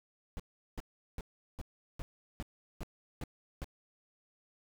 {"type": "noise bursts", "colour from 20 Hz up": "brown", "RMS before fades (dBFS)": -39, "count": 9, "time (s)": [0.37, 3.644], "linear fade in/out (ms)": 0, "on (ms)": 26, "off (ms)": 380, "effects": []}